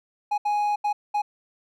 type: tone bursts at uneven times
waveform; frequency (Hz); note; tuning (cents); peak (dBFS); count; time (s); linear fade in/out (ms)
triangle; 830.6; G#5; 0; -19; 4; 0.31-0.38 / 0.45-0.76 / 0.84-0.93 / 1.14-1.22; 10
effects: none